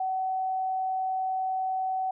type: tone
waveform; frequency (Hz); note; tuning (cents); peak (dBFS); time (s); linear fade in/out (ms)
sine; 755; F#5; +35; -26; 0-2.11; 5
effects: none